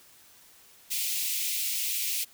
white high-pass noise, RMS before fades -30 dBFS, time 0.9-2.25 s, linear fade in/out 20 ms, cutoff 2200 Hz, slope 48 dB/octave, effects white hiss -56 dBFS RMS until 2.33 s

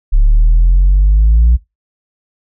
sine exponential sweep, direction up, 34.65 to 60 Hz, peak -3 dBFS, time 0.12-1.57 s, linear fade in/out 20 ms, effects noise-tail reverb RT60 0.2 s tail -21 dB re dry + tanh soft clip ceiling -3 dBFS

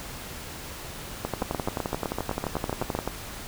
two click trains, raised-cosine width 1 ms, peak -13 / -13 dBFS, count 13 / 22, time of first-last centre 1.42-2.951 / 1.25-3.076 s, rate 7.84 / 11.5 Hz, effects pink hiss -39 dBFS RMS until 3.47 s

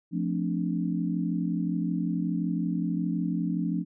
sine chord, D minor seventh, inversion first, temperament equal, 174.61 / 220 / 261.6 / 293.7 Hz, F3 / A3 / C4 / D4, 0 / 0 / 0 / 0 cents, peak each -28 / -33 / -34 / -32 dBFS, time 0.11-3.85 s, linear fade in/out 50 ms, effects none

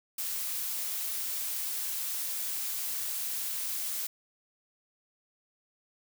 blue noise, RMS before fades -34 dBFS, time 0.18-4.07 s, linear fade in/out 5 ms, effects none

